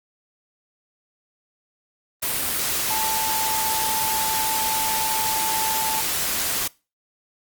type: tone in noise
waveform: sine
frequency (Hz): 880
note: A5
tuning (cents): 0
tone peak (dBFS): -25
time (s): 2.9-6.01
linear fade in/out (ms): 10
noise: white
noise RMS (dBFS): -24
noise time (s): 2.22-6.68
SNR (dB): -4
effects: noise-tail reverb RT60 0.3 s tail -23 dB re dry + Opus 32 kbps